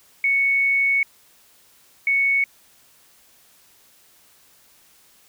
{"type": "tone pair in turn", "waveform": "sine", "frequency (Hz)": [2217, 2217], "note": ["C#7", "C#7"], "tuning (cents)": [0, 0], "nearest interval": "unison", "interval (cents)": 0, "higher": "neither", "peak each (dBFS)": -16, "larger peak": "neither", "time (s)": [[0.24, 1.03], [2.07, 2.44]], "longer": "first", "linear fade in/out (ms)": 2, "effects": ["white hiss -55 dBFS RMS until 5.28 s"]}